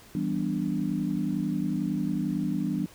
sine chord, E minor seventh, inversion none, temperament equal, 164.81 / 196 / 246.9 / 293.7 Hz, E3 / G3 / B3 / D4, 0 / 0 / 0 / 0 cents, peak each -32 / -30 / -32 / -31 dBFS, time 0.15-2.86 s, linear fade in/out 2 ms, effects pink hiss -52 dBFS RMS until 2.94 s

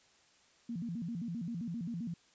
sine tone with vibrato, 199.3 Hz, G3, 29 cents sharp, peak -36 dBFS, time 0.69-2.14 s, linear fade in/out 5 ms, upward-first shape square, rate 7.6 Hz, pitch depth 280 cents each way, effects white hiss -66 dBFS RMS until 2.34 s + resampled to 16000 Hz

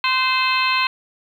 harmonic tone with a mistuned harmonic, 519 Hz, C5, 14 cents flat, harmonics 2 / 3 / 4 / 5 / 6 / 7 / 8, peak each -20 / -27 / -26 / -21 / -28 / -32 / -25 dBFS, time 0.04-0.87 s, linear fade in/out 2 ms, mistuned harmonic 3, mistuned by -26 cents, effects 8-bit

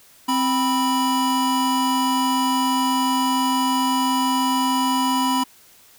square tone pair together, 261.6 / 984.9 Hz, C4 / B5, 0 / -5 cents, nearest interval octave + major seventh, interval 2295 cents, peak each -22 / -21 dBFS, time 0.28-5.44 s, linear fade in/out 10 ms, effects white hiss -51 dBFS RMS until 5.98 s

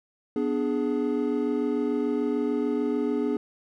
triangle chord, G# diminished, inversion first, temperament equal with one note detuned, 246.9 / 293.7 / 418.9 Hz, B3 / D4 / G#4, 0 / 0 / +15 cents, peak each -26 dBFS, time 0.36-3.37 s, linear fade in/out 2 ms, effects none

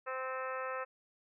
harmonic tone with a mistuned harmonic, 260 Hz, C4, 11 cents flat, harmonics 2 / 3 / 4 / 5 / 6 / 7 / 8 / 9 / 10, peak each -40 / -49 / -44 / -41 / -49 / -46 / -56 / -57 / -51 dBFS, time 0.06-0.85 s, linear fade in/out 20 ms, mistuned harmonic 8, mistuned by +28 cents, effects none

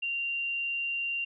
sine tone, 2771 Hz, F7, 14 cents flat, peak -29 dBFS, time 0.02-1.25 s, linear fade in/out 10 ms, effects none

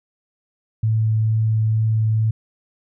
sine tone with vibrato, 110.1 Hz, A2, 2 cents sharp, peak -15 dBFS, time 0.83-2.31 s, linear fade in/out 5 ms, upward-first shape triangle, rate 2.2 Hz, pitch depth 8 cents each way, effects none

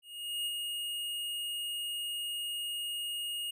square tone with ADSR envelope, 2860 Hz, F7, 41 cents sharp, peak -32 dBFS, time 0.02-3.51 s, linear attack 440 ms, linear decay 41 ms, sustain -3 dB, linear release 8 ms, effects none

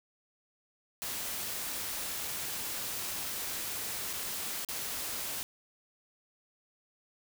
white noise with dropouts, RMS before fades -37 dBFS, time 1.02-5.43 s, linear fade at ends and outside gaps 0 ms, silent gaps 4.13-4.134 / 4.648-4.687 s, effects none

